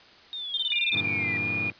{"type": "exponential sweep", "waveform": "sine", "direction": "down", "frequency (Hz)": [3729, 1933], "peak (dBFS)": -32, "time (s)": [0.33, 1.37], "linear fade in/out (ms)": 0}
{"type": "tone bursts", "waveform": "sine", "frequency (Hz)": 3603, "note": "A7", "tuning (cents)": 40, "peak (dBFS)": -24, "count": 9, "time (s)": [0.54, 1.004], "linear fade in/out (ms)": 2, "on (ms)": 32, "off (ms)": 22}
{"type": "tone with pitch glide", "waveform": "sine", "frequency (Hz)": [2400, 2436], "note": ["D7", "D#7"], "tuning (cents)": [37, -37], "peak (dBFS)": -26, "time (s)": [0.72, 1.7], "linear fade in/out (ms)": 0, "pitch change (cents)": 26, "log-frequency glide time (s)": [1.38, 1.52]}
{"type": "chord", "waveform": "20% pulse", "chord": "E half-diminished seventh", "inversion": "first", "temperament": "equal", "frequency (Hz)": [98, 116.54, 146.83, 164.81], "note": ["G2", "Bb2", "D3", "E3"], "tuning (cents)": [0, 0, 0, 0], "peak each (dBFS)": [-32, -33, -37, -37], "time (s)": [0.91, 1.73], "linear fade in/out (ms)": 50}
{"effects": ["white hiss -52 dBFS RMS until 1.79 s", "resampled to 11025 Hz"]}